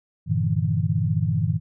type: chord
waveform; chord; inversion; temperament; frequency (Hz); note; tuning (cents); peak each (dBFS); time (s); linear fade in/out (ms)
sine; E half-diminished seventh; first; equal with one note detuned; 98 / 116.54 / 149.49 / 164.81; G2 / Bb2 / D3 / E3; 0 / 0 / +31 / 0; -25; 0.26-1.6; 50
effects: none